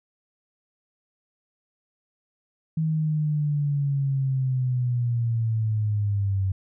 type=linear sweep; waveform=sine; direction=down; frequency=160 to 94.7 Hz; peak=-21 dBFS; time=2.77-6.52 s; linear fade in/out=5 ms; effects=none

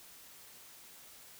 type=silence; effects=white hiss -55 dBFS RMS until 1.39 s

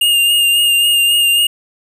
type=tone with vibrato; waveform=square; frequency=2822 Hz; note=F7; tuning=17 cents sharp; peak=-10 dBFS; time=0.01-1.47 s; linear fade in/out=5 ms; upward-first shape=sine; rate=3.7 Hz; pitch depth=22 cents each way; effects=none

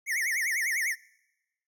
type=tone with vibrato; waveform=square; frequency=2000 Hz; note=B6; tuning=21 cents sharp; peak=-27 dBFS; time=0.06-0.96 s; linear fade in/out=50 ms; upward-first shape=triangle; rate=10 Hz; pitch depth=240 cents each way; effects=noise-tail reverb RT60 1.0 s tail -24 dB re dry

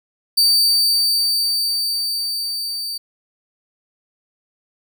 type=tone with level ramp; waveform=40% pulse; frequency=4612 Hz; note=D8; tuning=32 cents flat; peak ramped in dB=-10 to -23 dBFS; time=0.37-2.98 s; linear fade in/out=10 ms; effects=none

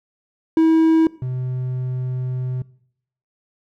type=tone pair in turn; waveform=triangle; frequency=322.6 / 127.4 Hz; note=E4 / C3; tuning=-37 / -46 cents; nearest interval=octave + major third; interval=1609 cents; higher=first; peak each=-9 / -20 dBFS; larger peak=first; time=0.57-1.07 / 1.22-2.62 s; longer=second; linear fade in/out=2 ms; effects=noise-tail reverb RT60 0.7 s tail -21 dB re dry

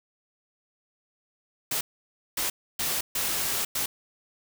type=noise bursts at uneven times; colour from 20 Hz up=white; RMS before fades=-28 dBFS; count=5; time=1.71-1.81 / 2.37-2.5 / 2.79-3.01 / 3.15-3.65 / 3.75-3.86 s; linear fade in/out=5 ms; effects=none

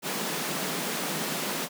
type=high-pass noise; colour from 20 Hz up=pink; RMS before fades=-31 dBFS; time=0.02-1.69 s; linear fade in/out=50 ms; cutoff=150 Hz; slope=96 dB/octave; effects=none

